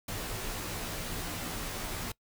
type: noise with comb filter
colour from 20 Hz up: pink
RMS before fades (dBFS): -37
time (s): 0.08-2.12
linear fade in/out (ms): 5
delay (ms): 15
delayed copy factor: -0.7
effects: noise-tail reverb RT60 0.1 s tail -22 dB re dry